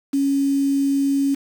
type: tone with quantisation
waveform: sine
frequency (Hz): 277.2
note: C#4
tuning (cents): 0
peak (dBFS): -16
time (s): 0.13-1.35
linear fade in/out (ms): 10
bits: 6
effects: none